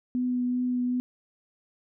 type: tone with vibrato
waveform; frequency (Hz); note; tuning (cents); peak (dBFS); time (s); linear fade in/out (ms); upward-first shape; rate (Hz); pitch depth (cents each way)
sine; 248.5; B3; +11; -24; 0.15-1; 0; triangle; 2.6; 13
effects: none